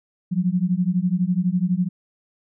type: beating tone pair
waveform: sine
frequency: 174.61 / 186.61 Hz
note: F3 / F#3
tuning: 0 / +15 cents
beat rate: 12 Hz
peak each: -21 dBFS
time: 0.31-1.89 s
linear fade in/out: 20 ms
effects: none